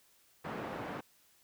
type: band-pass noise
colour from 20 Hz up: pink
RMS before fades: -41 dBFS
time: 0.44-1.01 s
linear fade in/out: 10 ms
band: 180 to 1500 Hz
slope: 12 dB/octave
effects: white hiss -67 dBFS RMS until 1.43 s